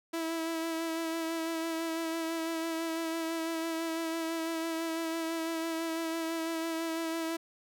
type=tone with vibrato; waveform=sawtooth; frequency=327.5 Hz; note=E4; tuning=11 cents flat; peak=-28 dBFS; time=0.13-7.37 s; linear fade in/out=10 ms; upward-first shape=sine; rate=6 Hz; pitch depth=23 cents each way; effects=none